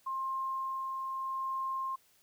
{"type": "tone with tremolo", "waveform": "sine", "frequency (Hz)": 1061, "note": "C6", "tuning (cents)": 24, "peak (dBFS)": -32, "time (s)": [0.06, 1.96], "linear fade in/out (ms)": 10, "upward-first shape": "sine", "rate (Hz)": 0.8, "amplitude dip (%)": 25, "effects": ["white hiss -67 dBFS RMS until 2.22 s"]}